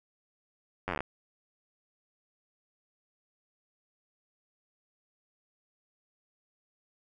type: slowing click train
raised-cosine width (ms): 0.5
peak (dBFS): -17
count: 11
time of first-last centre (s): 0.88-1.006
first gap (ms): 10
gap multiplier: 1.05
effects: none